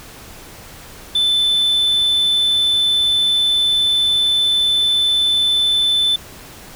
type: tone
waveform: sine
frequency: 3520 Hz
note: A7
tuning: in tune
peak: -10 dBFS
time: 1.15-6.16 s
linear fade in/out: 5 ms
effects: tanh soft clip ceiling -12 dBFS + pink hiss -38 dBFS RMS until 6.75 s

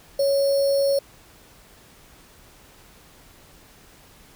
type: tone with sample-and-hold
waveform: sine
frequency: 555 Hz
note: C#5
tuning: 2 cents sharp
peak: -17 dBFS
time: 0.19-0.99 s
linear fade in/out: 5 ms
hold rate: 4900 Hz
effects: pink hiss -51 dBFS RMS until 4.35 s

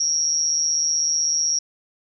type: tone with amplitude modulation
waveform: sine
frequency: 5640 Hz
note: F8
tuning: 16 cents sharp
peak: -14 dBFS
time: 0-1.59 s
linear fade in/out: 5 ms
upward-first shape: sine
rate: 156 Hz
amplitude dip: 95%
effects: none

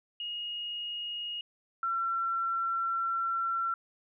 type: tone pair in turn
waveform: sine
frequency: 2871 / 1354.9 Hz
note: F7 / E6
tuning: +47 / +47 cents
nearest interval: octave + minor second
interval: 1300 cents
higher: first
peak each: -34 / -28 dBFS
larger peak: second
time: 0.2-1.41 / 1.83-3.74 s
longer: second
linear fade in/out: 2 ms
effects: none

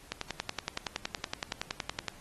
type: click train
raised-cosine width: 0.2 ms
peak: -15 dBFS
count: 22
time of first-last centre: 0.12-2.083 s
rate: 10.7 Hz
effects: pink hiss -55 dBFS RMS until 2.2 s + AAC 32 kbps

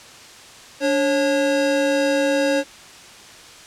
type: tone pair together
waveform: square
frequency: 289.2 / 546 Hz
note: D4 / C#5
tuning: -27 / -26 cents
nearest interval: major seventh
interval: 1101 cents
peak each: -22 / -19 dBFS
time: 0.8-2.64 s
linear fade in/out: 50 ms
effects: white hiss -42 dBFS RMS until 3.66 s + low-pass 7000 Hz 12 dB/octave

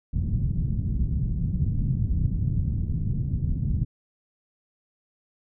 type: low-pass noise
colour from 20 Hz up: white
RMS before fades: -25 dBFS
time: 0.13-3.85 s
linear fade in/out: 10 ms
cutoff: 160 Hz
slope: 24 dB/octave
effects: none

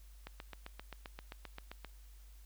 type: click train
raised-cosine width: 0.3 ms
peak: -29 dBFS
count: 13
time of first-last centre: 0.27-1.847 s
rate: 7.61 Hz
effects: added 50 Hz sine -53 dBFS peak until 2.45 s + white hiss -67 dBFS RMS until 2.45 s

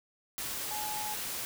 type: tone in noise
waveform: sine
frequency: 848 Hz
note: G#5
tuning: 36 cents sharp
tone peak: -37 dBFS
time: 0.71-1.14 s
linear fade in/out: 0 ms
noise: white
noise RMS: -37 dBFS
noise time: 0.38-1.45 s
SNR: -3 dB
effects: none

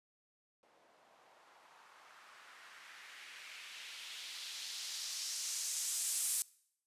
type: noise with low-pass filter sweep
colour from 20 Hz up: violet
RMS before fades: -44 dBFS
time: 0.63-6.42 s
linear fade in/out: 0 ms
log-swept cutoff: 580 to 9600 Hz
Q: 1.6
effects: noise-tail reverb RT60 0.7 s tail -23 dB re dry + resampled to 32000 Hz

